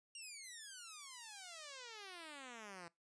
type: exponential sweep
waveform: 5% pulse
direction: down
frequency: 2843 to 166.1 Hz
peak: -39 dBFS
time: 0.15-2.88 s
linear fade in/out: 2 ms
effects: noise-tail reverb RT60 0.2 s tail -23 dB re dry + resampled to 22050 Hz